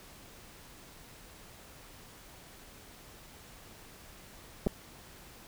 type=clicks; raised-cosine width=2 ms; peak=-18 / -14 dBFS; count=2; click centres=4.665 / 4.67 s; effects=pink hiss -53 dBFS RMS until 5.47 s